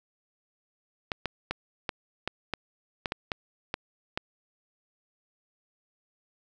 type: clicks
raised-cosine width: 0.3 ms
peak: -13 dBFS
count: 11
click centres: 1.118 / 1.257 / 1.51 / 1.892 / 2.276 / 2.537 / 3.058 / 3.121 / 3.318 / 3.741 / 4.175 s
effects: none